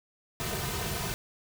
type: noise with comb filter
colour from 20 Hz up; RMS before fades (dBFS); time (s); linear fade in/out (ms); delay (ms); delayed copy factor
pink; -33; 0.4-1.14; 0; 3.6; -0.8
effects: none

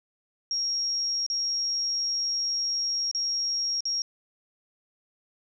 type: tone with dropouts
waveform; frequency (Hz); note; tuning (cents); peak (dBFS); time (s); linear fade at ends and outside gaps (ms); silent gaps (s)
sine; 5588; F8; 0; -25; 0.51-4.02; 1; 1.264-1.3 / 3.113-3.148 / 3.806-3.854
effects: none

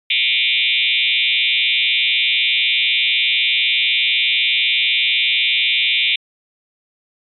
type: tone with frequency modulation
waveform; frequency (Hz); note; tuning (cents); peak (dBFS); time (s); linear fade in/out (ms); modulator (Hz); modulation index
sine; 2952; F#7; -5; -13; 0.1-6.16; 5; 124; 6.1
effects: MP3 96 kbps

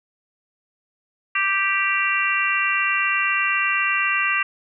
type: harmonic tone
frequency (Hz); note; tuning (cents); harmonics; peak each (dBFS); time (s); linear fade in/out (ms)
392; G4; 0; 3 / 4 / 5 / 6 / 7; -25 / -26 / -24 / -26 / -23; 1.35-4.43; 5
effects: none

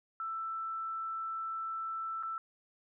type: tone with dropouts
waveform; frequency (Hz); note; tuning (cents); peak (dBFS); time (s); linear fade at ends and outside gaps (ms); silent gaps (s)
sine; 1327; E6; +11; -35; 0.2-2.38; 1; 2.227-2.233
effects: none

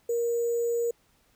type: tone with sample-and-hold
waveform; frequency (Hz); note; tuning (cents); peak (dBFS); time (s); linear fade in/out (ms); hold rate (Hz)
sine; 469.7; A#4; +13; -24; 0.09-0.91; 5; 7350
effects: pink hiss -66 dBFS RMS until 1.35 s

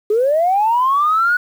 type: linear sweep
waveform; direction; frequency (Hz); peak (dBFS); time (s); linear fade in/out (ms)
sine; up; 406.3 to 1477; -11; 0.1-1.37; 5
effects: tanh soft clip ceiling -7 dBFS + 7-bit

